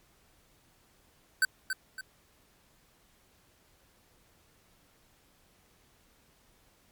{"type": "tone with echo", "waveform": "square", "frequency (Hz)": 1535, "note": "G6", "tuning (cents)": -37, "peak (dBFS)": -22, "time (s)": [1.42, 1.45], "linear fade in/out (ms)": 2, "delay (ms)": 280, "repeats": 2, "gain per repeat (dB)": -8, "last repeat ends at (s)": 2.01, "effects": ["pink hiss -65 dBFS RMS until 6.91 s", "MP3 96 kbps"]}